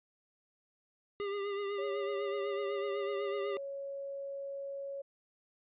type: tone with vibrato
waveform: square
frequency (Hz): 402.8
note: G4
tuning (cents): +47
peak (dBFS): -35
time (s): 1.2-3.57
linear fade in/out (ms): 0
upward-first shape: triangle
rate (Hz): 8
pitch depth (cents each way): 46
type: tone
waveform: sine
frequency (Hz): 554.4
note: C#5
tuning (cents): 0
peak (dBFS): -38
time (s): 1.78-5.02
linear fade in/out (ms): 10
effects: resampled to 8000 Hz